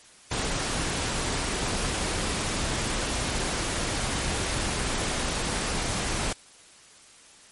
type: noise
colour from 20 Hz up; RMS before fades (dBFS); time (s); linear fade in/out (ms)
pink; -28; 0.31-6.33; 5
effects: white hiss -52 dBFS RMS until 7.51 s + MP3 48 kbps